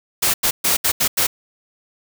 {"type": "noise bursts at uneven times", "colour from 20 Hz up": "white", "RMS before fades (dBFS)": -17, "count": 6, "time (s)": [[0.22, 0.34], [0.43, 0.51], [0.64, 0.77], [0.84, 0.92], [1, 1.08], [1.17, 1.27]], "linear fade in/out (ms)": 10, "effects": []}